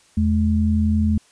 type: tone pair together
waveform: sine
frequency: 82.41 / 214 Hz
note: E2 / A3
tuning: 0 / -48 cents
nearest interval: octave + perfect fourth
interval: 1652 cents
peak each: -18 dBFS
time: 0.17-1.18 s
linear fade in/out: 5 ms
effects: white hiss -55 dBFS RMS until 1.31 s + resampled to 22050 Hz